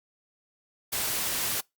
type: noise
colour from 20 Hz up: white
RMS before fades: -29 dBFS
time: 0.92-1.61 s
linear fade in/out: 10 ms
effects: noise-tail reverb RT60 0.2 s tail -26 dB re dry + Opus 48 kbps